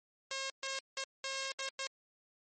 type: tone bursts at uneven times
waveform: 5% pulse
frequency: 538 Hz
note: C5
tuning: 48 cents sharp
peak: -25 dBFS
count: 6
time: 0.31-0.5 / 0.63-0.79 / 0.97-1.04 / 1.24-1.52 / 1.59-1.69 / 1.79-1.87 s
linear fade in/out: 2 ms
effects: MP3 32 kbps